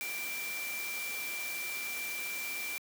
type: tone in noise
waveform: sine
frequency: 2353 Hz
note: D7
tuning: 3 cents sharp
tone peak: -37 dBFS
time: 0.01-2.78 s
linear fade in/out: 0 ms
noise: white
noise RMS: -41 dBFS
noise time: 0.01-2.78 s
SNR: +1 dB
effects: high-pass 200 Hz 12 dB/octave